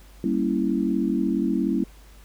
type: chord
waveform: sine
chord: G diminished seventh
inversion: none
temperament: equal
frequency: 196 / 233.1 / 277.2 / 329.6 Hz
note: G3 / Bb3 / Db4 / Fb4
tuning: 0 / 0 / 0 / 0 cents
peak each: -26 dBFS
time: 0.24-1.84 s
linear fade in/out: 2 ms
effects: added 50 Hz sine -46 dBFS peak until 2.24 s + pink hiss -54 dBFS RMS until 2.24 s